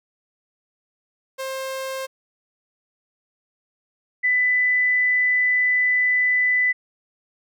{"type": "tone pair in turn", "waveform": ["sawtooth", "sine"], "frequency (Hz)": [530, 1995.5], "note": ["C5", "B6"], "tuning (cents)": [22, 17], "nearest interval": "octave + major seventh", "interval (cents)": 2295, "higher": "second", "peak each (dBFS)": [-23, -16], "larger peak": "second", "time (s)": [[1.38, 2.07], [4.23, 6.73]], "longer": "second", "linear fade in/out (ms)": 20, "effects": []}